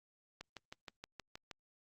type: click train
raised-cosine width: 0.2 ms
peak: -29 dBFS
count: 8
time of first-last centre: 0.41-1.512 s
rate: 6.35 Hz
effects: Opus 48 kbps